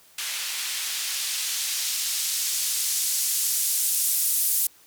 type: noise with band-pass filter sweep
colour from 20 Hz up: blue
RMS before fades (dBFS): -26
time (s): 0.18-4.67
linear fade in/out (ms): 5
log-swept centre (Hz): 2300 to 11000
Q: 0.76
effects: white hiss -55 dBFS RMS until 4.86 s